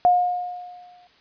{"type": "tone with exponential decay", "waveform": "sine", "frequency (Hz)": 716, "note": "F5", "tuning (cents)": 43, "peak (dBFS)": -11, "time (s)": [0.05, 1.07], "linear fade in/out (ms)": 0, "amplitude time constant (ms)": 220, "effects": ["white hiss -56 dBFS RMS until 1.2 s", "resampled to 11025 Hz"]}